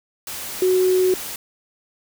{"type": "tone in noise", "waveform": "sine", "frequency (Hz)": 370, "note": "F#4", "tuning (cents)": 0, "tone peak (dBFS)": -14, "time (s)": [0.62, 1.14], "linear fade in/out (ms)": 2, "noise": "white", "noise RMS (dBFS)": -31, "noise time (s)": [0.27, 1.36], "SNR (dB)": 14, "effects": []}